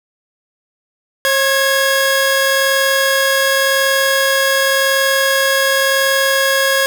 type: tone pair together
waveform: sawtooth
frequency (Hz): 540.1 / 1661.2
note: C#5 / G#6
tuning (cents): -45 / 0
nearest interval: octave + perfect fifth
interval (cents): 1945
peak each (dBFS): -11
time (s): 1.25-6.86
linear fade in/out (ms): 0
effects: 7-bit